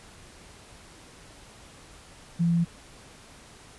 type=tone; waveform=sine; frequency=169.7 Hz; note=F3; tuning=49 cents flat; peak=-20 dBFS; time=2.39-2.65 s; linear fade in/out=20 ms; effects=pink hiss -50 dBFS RMS until 3.78 s + resampled to 24000 Hz